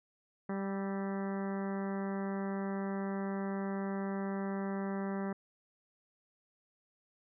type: harmonic tone with a mistuned harmonic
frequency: 196 Hz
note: G3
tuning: in tune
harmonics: 1 / 2 / 3 / 4 / 5 / 6 / 7 / 8 / 9 / 10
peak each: -35 / -41 / -45 / -47 / -49 / -51 / -52 / -53 / -54 / -55 dBFS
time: 0.49-5.33 s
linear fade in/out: 5 ms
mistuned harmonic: 7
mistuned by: -47 cents
effects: none